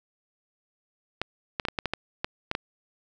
clicks, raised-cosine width 0.3 ms, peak -11 dBFS, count 10, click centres 1.216 / 1.598 / 1.652 / 1.685 / 1.788 / 1.857 / 1.936 / 2.245 / 2.514 / 2.551 s, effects none

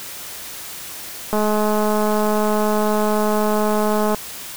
click train, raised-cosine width 1 ms, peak -7 dBFS, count 598, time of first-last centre 1.33-4.146 s, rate 212 Hz, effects white hiss -33 dBFS RMS until 4.56 s

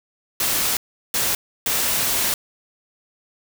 white noise bursts at uneven times, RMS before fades -21 dBFS, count 3, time 0.4-0.77 / 1.14-1.35 / 1.66-2.34 s, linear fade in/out 2 ms, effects none

